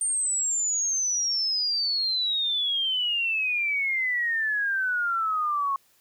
sine exponential sweep, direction down, 8870 to 1089 Hz, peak -23 dBFS, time 0.01-5.76 s, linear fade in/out 2 ms, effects white hiss -63 dBFS RMS until 6 s

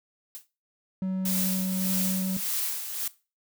blue noise with exponential decay, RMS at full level -35 dBFS, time 0.35-0.47 s, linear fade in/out 0 ms, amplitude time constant 25 ms
triangle tone, 188 Hz, F#3, 28 cents sharp, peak -24 dBFS, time 1.02-2.37 s, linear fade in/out 2 ms
blue noise with tremolo, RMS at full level -28 dBFS, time 1.25-3.08 s, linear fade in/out 5 ms, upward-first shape sine, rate 1.7 Hz, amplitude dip 60%
effects noise-tail reverb RT60 0.3 s tail -18 dB re dry

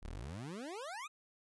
25% pulse exponential sweep, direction up, 30.01 to 1300 Hz, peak -39 dBFS, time 0.02-1.08 s, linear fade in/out 20 ms, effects resampled to 24000 Hz

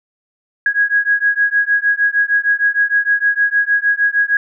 sine beating tone pair, 1650 / 1656.5 Hz, G#6 / G#6, -12 / -5 cents, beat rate 6.5 Hz, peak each -15 dBFS, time 0.66-4.37 s, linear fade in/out 2 ms, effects none

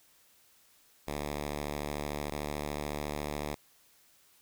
5% pulse tone pair in turn, 73.42 / 73.89 Hz, D2 / D2, 0 / +11 cents, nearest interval unison, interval 11 cents, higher second, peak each -23 dBFS, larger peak neither, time 1.07-2.31 / 2.31-3.55 s, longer neither, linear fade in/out 10 ms, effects white hiss -64 dBFS RMS until 4.41 s

